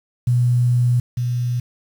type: tone pair in turn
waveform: sine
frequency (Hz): 122.3 / 122.3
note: B2 / B2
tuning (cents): -16 / -16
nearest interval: unison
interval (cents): 0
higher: neither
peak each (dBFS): -13 / -18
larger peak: first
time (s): 0.27-1 / 1.17-1.6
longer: first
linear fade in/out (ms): 5
effects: 7-bit